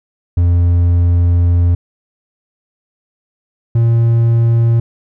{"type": "tone pair in turn", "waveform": "triangle", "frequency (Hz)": [86.9, 116], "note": ["F2", "A#2"], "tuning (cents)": [-8, -8], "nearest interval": "perfect fourth", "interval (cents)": 500, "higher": "second", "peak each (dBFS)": -6, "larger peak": "neither", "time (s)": [[0.37, 1.75], [3.75, 4.8]], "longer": "first", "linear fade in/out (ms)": 5, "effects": []}